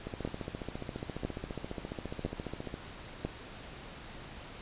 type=two click trains; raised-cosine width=2 ms; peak=-19 / -24 dBFS; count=4 / 40; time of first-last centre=0.25-3.25 / 0.07-2.741 s; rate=1 / 14.6 Hz; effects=pink hiss -47 dBFS RMS until 4.61 s + resampled to 8000 Hz